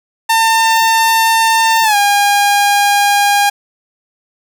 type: tone with pitch glide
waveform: sawtooth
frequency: 901 to 812 Hz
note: A5 to G#5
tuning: +41 to -39 cents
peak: -5 dBFS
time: 0.29-3.5 s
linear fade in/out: 10 ms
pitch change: -180 cents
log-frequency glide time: 1.83-1.96 s
effects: none